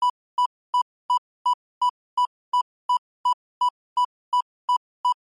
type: tone bursts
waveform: triangle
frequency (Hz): 987.8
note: B5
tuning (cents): 0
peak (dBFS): -14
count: 15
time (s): 0.02-5.125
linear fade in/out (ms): 5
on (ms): 79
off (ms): 280
effects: MP3 48 kbps